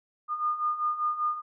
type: beating tone pair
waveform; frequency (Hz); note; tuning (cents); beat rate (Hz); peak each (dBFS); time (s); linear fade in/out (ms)
sine; 1215 / 1220.1; D#6 / D#6; -42 / -34; 5.1; -32 / -27; 0.28-1.42; 50
effects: none